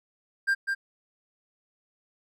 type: tone with echo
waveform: triangle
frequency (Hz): 1591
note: G6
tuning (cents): +25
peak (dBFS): -19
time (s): 0.47-0.55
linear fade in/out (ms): 20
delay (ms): 200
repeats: 1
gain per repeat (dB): -4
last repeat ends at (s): 0.75
effects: none